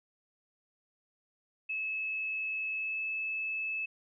sine tone with pitch glide, 2595 to 2610 Hz, E7 to E7, -28 to -18 cents, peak -32 dBFS, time 1.69-3.86 s, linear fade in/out 10 ms, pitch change +10 cents, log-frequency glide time 2.74-3.03 s, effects none

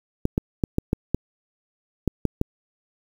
clicks, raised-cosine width 3 ms, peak -7 dBFS, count 9, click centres 0.254 / 0.379 / 0.638 / 0.784 / 0.931 / 1.146 / 2.077 / 2.253 / 2.414 s, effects 7-bit

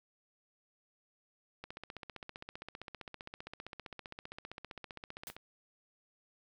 click train, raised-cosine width 0.3 ms, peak -28 dBFS, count 58, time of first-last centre 1.64-5.365 s, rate 15.3 Hz
white noise with exponential decay, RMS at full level -41 dBFS, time 5.27-5.36 s, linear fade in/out 0 ms, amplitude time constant 19 ms
effects none

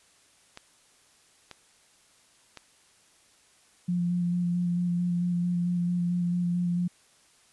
clicks, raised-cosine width 0.2 ms, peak -24 dBFS, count 3, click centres 0.574 / 1.513 / 2.573 s
sine tone with vibrato, 175.5 Hz, F3, 9 cents sharp, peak -24 dBFS, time 3.88-6.88 s, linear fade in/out 10 ms, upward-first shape square, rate 4.5 Hz, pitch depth 13 cents each way
effects white hiss -61 dBFS RMS until 7.52 s + resampled to 24000 Hz

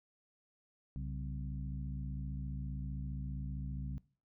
harmonic tone with a mistuned harmonic, 64.4 Hz, C2, 27 cents flat, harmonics 1 / 2 / 3 / 4, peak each -41 / -41 / -48 / -52 dBFS, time 0.96-3.98 s, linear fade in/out 0 ms, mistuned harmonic 2, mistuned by +120 cents, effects noise-tail reverb RT60 0.4 s tail -20 dB re dry

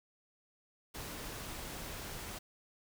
pink noise, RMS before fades -44 dBFS, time 0.94-2.39 s, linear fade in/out 10 ms, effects none

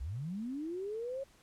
sine linear sweep, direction up, 54.3 to 554.4 Hz, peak -36 dBFS, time 0-1.24 s, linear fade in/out 10 ms, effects pink hiss -64 dBFS RMS until 1.42 s + low-pass 11000 Hz 12 dB/octave

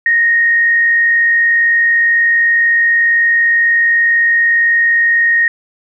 sine tone with frequency modulation, 1862 Hz, A#6, 2 cents flat, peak -8 dBFS, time 0.06-5.48 s, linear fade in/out 2 ms, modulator 57.3 Hz, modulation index 0.32, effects none

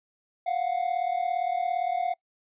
triangle tone pair together, 698.5 / 736 Hz, F5 / F#5, 0 / -9 cents, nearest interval minor second, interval 91 cents, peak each -26 dBFS, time 0.46-2.14 s, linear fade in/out 10 ms, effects noise-tail reverb RT60 0.1 s tail -24 dB re dry + resampled to 8000 Hz

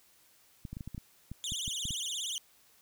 clicks, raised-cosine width 5 ms, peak -28 dBFS, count 12, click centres 0.652 / 0.73 / 0.769 / 0.808 / 0.876 / 0.947 / 0.979 / 1.316 / 1.521 / 1.679 / 1.854 / 1.907 s
25% pulse tone with vibrato, 3298 Hz, G#7, 13 cents flat, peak -30 dBFS, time 1.44-2.38 s, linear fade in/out 0 ms, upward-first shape triangle, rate 17 Hz, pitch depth 260 cents each way
effects white hiss -64 dBFS RMS until 2.81 s

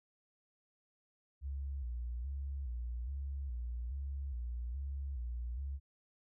sine tone with vibrato, 64.2 Hz, C2, 32 cents flat, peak -37 dBFS, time 1.41-5.8 s, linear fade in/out 50 ms, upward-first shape square, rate 1.2 Hz, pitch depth 120 cents each way, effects none

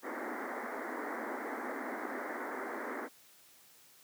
pink band-pass noise, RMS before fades -40 dBFS, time 0.02-3.09 s, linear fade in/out 50 ms, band 230 to 2100 Hz, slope 96 dB/octave, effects white hiss -61 dBFS RMS until 4.03 s + high-pass 100 Hz 12 dB/octave

